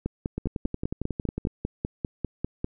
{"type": "two click trains", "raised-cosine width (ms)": 3, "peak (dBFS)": [-14, -16], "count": [14, 13], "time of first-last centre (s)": [[0.06, 2.644], [0.38, 1.471]], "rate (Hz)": [5.03, 11], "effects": []}